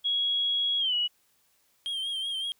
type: tone with pitch glide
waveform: sine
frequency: 3322 to 2926 Hz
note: G#7 to F#7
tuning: 0 to -20 cents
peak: -24 dBFS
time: 0.04-1.08 s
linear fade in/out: 20 ms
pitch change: -220 cents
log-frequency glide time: 0.79-0.94 s
type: tone with vibrato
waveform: triangle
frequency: 3200 Hz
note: G7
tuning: 35 cents sharp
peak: -28 dBFS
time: 1.86-2.52 s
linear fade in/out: 0 ms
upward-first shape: triangle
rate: 5.3 Hz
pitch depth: 65 cents each way
effects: white hiss -68 dBFS RMS until 2.59 s